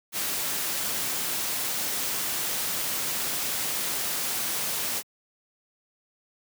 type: noise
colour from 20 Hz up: white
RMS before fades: -29 dBFS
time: 0.12-5.03 s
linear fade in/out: 50 ms
effects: high-pass 100 Hz 12 dB/octave